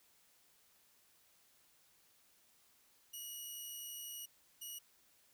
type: tone bursts at uneven times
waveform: 10% pulse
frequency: 2907 Hz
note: F#7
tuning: 31 cents flat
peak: -37 dBFS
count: 2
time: 3.13-4.26 / 4.61-4.79 s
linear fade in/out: 10 ms
effects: white hiss -70 dBFS RMS until 5.33 s